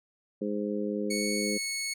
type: harmonic tone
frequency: 103.83 Hz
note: G#2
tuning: in tune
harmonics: 2 / 3 / 4 / 5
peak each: -32 / -35 / -34 / -36 dBFS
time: 0.41-1.58 s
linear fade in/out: 10 ms
type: tone with pitch glide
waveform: 15% pulse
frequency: 2217 to 2202 Hz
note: C#7 to C#7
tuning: 0 to -12 cents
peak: -24 dBFS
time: 1.1-1.94 s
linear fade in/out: 10 ms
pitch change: -12 cents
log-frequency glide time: 1.39-1.54 s
effects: none